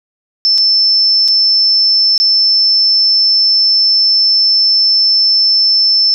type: tone with dropouts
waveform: sine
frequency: 5300 Hz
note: E8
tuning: 9 cents sharp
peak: -7 dBFS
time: 0.45-6.14 s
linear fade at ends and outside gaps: 0 ms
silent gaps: 0.578-0.582 / 1.279-1.284 / 2.178-2.2 s
effects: none